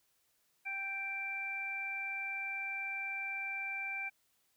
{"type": "harmonic tone", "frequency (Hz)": 784, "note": "G5", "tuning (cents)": 0, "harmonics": [1, 2, 3], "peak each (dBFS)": [-47, -46, -37], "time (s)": [0.65, 4.1], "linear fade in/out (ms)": 20, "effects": ["white hiss -75 dBFS RMS until 4.56 s"]}